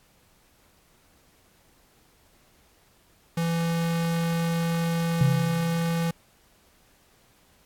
square tone, 167.2 Hz, E3, 25 cents sharp, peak -24 dBFS, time 3.37-6.11 s, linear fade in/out 5 ms
sine tone with exponential decay, 135.5 Hz, C#3, 39 cents flat, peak -16 dBFS, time 5.21-6.04 s, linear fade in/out 2 ms, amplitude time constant 180 ms
effects pink hiss -61 dBFS RMS until 7.65 s + AAC 64 kbps

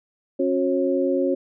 sine tone cluster, 272.5 / 362.3 / 544 Hz, C#4 / F#4 / C#5, -29 / -36 / -33 cents, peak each -23 dBFS, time 0.39-1.35 s, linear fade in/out 10 ms, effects none

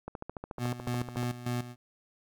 click train, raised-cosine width 1 ms, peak -24 dBFS, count 17, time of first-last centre 0.08-1.231 s, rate 13.9 Hz
25% pulse tone with tremolo, 122.1 Hz, B2, 19 cents flat, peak -26 dBFS, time 0.58-1.76 s, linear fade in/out 50 ms, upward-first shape square, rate 3.4 Hz, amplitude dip 75%
effects none

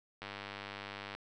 click train, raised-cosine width 0.3 ms, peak -26 dBFS, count 94, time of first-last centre 0.22-1.15 s, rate 100 Hz, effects none

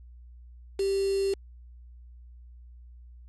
sine tone with quantisation, 392 Hz, G4, in tune, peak -24 dBFS, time 0.79-1.34 s, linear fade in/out 5 ms, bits 6, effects added 60 Hz sine -46 dBFS peak until 3.28 s + resampled to 24000 Hz

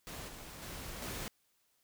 pink noise with level steps, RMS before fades -45 / -49 / -45 / -41 dBFS, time 0.07-1.28 s, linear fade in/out 0 ms, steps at 0.28 / 0.62 / 1.02 s, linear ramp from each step 2 ms, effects white hiss -75 dBFS RMS until 1.83 s

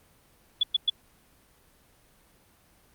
sine tone bursts, 3432 Hz, A7, 44 cents flat, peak -19 dBFS, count 3, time 0.61-0.899 s, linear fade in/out 5 ms, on 23 ms, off 110 ms, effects pink hiss -61 dBFS RMS until 2.94 s + Opus 32 kbps

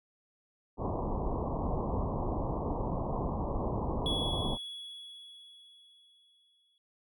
pink low-pass noise, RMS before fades -33 dBFS, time 0.77-4.58 s, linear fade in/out 50 ms, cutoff 1100 Hz, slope 96 dB/octave
triangle tone with exponential decay, 3371 Hz, G#7, 25 cents sharp, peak -29 dBFS, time 4.06-6.78 s, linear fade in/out 1 ms, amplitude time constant 590 ms
effects none

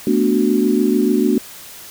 sine chord, B minor seventh, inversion third, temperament equal, 220 / 246.9 / 293.7 / 370 Hz, A3 / B3 / D4 / F#4, 0 / 0 / 0 / 0 cents, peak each -18 dBFS, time 0.07-1.38 s, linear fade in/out 2 ms, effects white hiss -37 dBFS RMS until 1.9 s

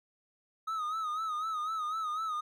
triangle tone with vibrato, 1267 Hz, D#6, 31 cents sharp, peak -30 dBFS, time 0.67-2.41 s, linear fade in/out 10 ms, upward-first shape sine, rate 4 Hz, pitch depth 76 cents each way, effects none

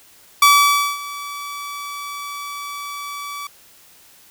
sawtooth tone with ADSR envelope, 1149 Hz, D6, 38 cents flat, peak -4 dBFS, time 0.42-3.47 s, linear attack 4 ms, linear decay 550 ms, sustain -20 dB, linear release 3 ms, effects white hiss -49 dBFS RMS until 4.3 s

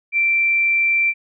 sine tone, 2349 Hz, D7, in tune, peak -14 dBFS, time 0.12-1.14 s, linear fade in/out 50 ms, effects none

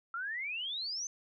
sine exponential sweep, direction up, 1333 to 6300 Hz, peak -35 dBFS, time 0.14-1.07 s, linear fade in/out 2 ms, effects none

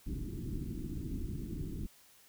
pink low-pass noise, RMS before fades -39 dBFS, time 0.06-1.87 s, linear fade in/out 10 ms, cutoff 350 Hz, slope 48 dB/octave, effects white hiss -62 dBFS RMS until 2.28 s

